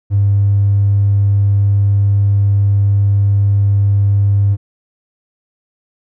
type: tone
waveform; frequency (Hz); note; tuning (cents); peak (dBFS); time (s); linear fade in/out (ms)
triangle; 100.4; G2; +42; -5; 0.1-4.57; 50
effects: tanh soft clip ceiling -6 dBFS